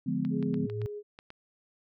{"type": "chord", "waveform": "sine", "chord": "D diminished seventh", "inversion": "none", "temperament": "just", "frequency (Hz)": [146.83, 176.2, 211.4, 253.7], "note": ["D3", "F3", "Ab3", "Cb4"], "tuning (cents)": [0, 16, 31, 47], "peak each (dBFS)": [-35, -33, -33, -31], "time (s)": [0.06, 0.67], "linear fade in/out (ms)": 10}
{"type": "tone with exponential growth", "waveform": "sine", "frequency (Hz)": 110, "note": "A2", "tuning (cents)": 0, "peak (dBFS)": -28, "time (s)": [0.12, 0.86], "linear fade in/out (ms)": 0, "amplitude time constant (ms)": 160}
{"type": "clicks", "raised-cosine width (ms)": 0.3, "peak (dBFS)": -30, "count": 7, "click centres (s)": [0.25, 0.427, 0.542, 0.699, 0.817, 1.189, 1.304]}
{"type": "tone", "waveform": "sine", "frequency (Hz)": 415.3, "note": "G#4", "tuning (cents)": 0, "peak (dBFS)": -36, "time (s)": [0.3, 1.03], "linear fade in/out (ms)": 50}
{"effects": []}